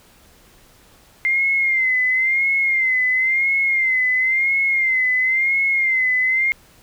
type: tone with vibrato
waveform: sine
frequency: 2092 Hz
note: C7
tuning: 1 cent flat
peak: -15 dBFS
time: 1.25-6.52 s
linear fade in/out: 0 ms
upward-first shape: sine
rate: 0.97 Hz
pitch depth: 69 cents each way
effects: pink hiss -51 dBFS RMS until 6.82 s